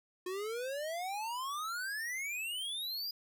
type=exponential sweep; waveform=square; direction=up; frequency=357.8 to 4938 Hz; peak=-37 dBFS; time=0.26-3.11 s; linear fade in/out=5 ms; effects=none